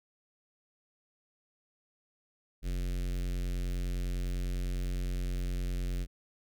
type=tone with notch filter; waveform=square; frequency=44.91 Hz; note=F1; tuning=49 cents sharp; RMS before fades=-33 dBFS; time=2.62-6.07 s; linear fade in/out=50 ms; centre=930 Hz; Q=0.54; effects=none